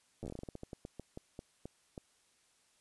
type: slowing click train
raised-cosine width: 2 ms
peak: -30 dBFS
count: 20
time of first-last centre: 0.23-1.978 s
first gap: 9 ms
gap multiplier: 1.22
effects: white hiss -71 dBFS RMS until 2.8 s + resampled to 24000 Hz